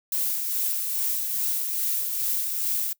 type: noise with tremolo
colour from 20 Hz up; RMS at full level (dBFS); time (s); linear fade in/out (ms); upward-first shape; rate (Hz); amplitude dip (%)
violet; -25; 0.12-2.93; 2; sine; 2.4; 35
effects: noise-tail reverb RT60 0.1 s tail -23 dB re dry